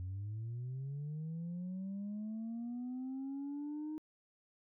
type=linear sweep; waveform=sine; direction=up; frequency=88.7 to 311.1 Hz; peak=-37 dBFS; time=0-3.98 s; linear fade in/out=0 ms; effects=tanh soft clip ceiling -37 dBFS